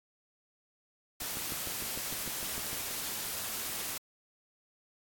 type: noise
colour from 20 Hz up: white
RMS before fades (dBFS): -37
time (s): 1.2-3.98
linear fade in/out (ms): 5
type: click train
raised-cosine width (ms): 2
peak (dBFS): -30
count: 11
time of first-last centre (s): 1.22-2.731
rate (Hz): 6.62
effects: AAC 64 kbps